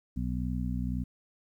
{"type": "harmonic tone", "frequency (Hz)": 61.74, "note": "B1", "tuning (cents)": 0, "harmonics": [1, 2, 3, 4], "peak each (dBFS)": [-33, -36, -35, -36], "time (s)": [0.16, 1.04], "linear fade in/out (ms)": 10, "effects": ["11-bit"]}